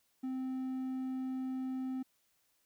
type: tone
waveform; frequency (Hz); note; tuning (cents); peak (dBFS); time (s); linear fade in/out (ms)
triangle; 260; C4; -11; -33; 0.23-2.03; 10
effects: white hiss -75 dBFS RMS until 2.65 s